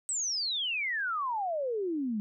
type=exponential sweep; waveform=sine; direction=down; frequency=8200 to 202.1 Hz; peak=-29 dBFS; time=0.09-2.2 s; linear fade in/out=0 ms; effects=none